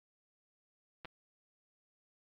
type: clicks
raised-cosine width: 0.3 ms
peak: -29 dBFS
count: 2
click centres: 1.048 / 1.054 s
effects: low-pass 4000 Hz 12 dB/octave + AAC 32 kbps